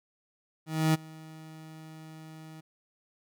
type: tone with ADSR envelope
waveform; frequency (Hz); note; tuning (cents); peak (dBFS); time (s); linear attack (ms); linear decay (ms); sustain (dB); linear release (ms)
30% pulse; 158.1; D#3; +28; -18; 0.66-2.61; 280; 21; -24; 11
effects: none